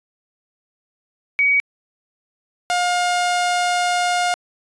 sine / sawtooth tone pair in turn, 2259 / 711.5 Hz, C#7 / F5, +32 / +32 cents, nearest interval octave + minor sixth, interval 2000 cents, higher first, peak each -13 dBFS, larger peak neither, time 1.39-1.6 / 2.7-4.34 s, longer second, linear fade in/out 0 ms, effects resampled to 22050 Hz

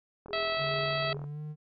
click train, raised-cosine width 1 ms, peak -32 dBFS, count 42, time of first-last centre 0.26-1.241 s, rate 41.8 Hz
sine tone with tremolo, 408.4 Hz, G#4, 29 cents flat, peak -37 dBFS, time 0.29-1.17 s, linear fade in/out 2 ms, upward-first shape triangle, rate 2.5 Hz, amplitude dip 85%
harmonic tone, 653 Hz, E5, 17 cents flat, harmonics 1 / 2 / 3 / 4 / 5 / 6 / 7, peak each -32 / -35 / -37 / -38 / -39 / -40 / -40 dBFS, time 0.33-1.13 s, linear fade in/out 2 ms
triangle tone with pitch glide, 144.5 to 151.51 Hz, D3 to D#3, -28 to -46 cents, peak -34 dBFS, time 0.57-1.56 s, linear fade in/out 50 ms, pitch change +82 cents, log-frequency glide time 1.24-1.41 s
effects none

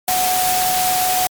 sine tone in noise, 737 Hz, F#5, 7 cents flat, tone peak -17 dBFS, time 0.08-1.27 s, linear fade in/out 2 ms, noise white, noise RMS -20 dBFS, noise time 0.08-1.27 s, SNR 0 dB, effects MP3 96 kbps

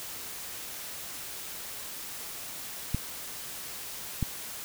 clicks, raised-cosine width 5 ms, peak -15 dBFS, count 2, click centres 2.946 / 4.227 s, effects white hiss -40 dBFS RMS until 4.64 s

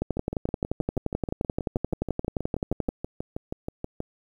two click trains, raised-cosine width 2 ms, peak -12 / -17 dBFS, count 34 / 25, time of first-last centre 0.02-2.89 / 0.17-4.004 s, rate 11.5 / 6.26 Hz, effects 9-bit

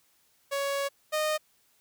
sawtooth tone pair in turn, 558 / 615.7 Hz, C#5 / D#5, +11 / -18 cents, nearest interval major second, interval 171 cents, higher second, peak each -24 / -22 dBFS, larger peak second, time 0.51-0.89 / 1.12-1.38 s, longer first, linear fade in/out 20 ms, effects white hiss -67 dBFS RMS until 1.8 s

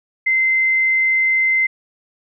sine tone, 2072 Hz, C7, 17 cents flat, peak -13 dBFS, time 0.26-1.67 s, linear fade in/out 10 ms, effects none

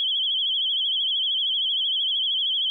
sine tone with vibrato, 3203 Hz, G7, 37 cents sharp, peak -21 dBFS, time 0-2.7 s, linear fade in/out 0 ms, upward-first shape sine, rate 13 Hz, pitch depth 91 cents each way, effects none

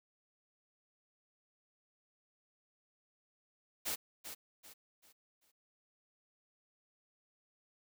white noise with echo, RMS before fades -37 dBFS, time 3.85-3.96 s, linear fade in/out 20 ms, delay 390 ms, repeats 4, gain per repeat -9 dB, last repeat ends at 5.52 s, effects none

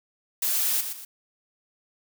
blue noise with echo, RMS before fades -25 dBFS, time 0.42-0.81 s, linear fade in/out 5 ms, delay 120 ms, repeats 2, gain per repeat -8 dB, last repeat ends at 1.05 s, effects none

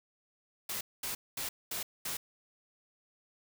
white noise bursts, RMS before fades -37 dBFS, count 5, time 0.69-2.17 s, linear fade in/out 5 ms, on 120 ms, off 220 ms, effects none

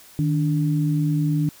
sine tone pair together, 154.35 / 290.9 Hz, D#3 / D4, -14 / -16 cents, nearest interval major seventh, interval 1098 cents, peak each -19 / -24 dBFS, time 0.19-1.49 s, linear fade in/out 0 ms, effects white hiss -48 dBFS RMS until 1.6 s

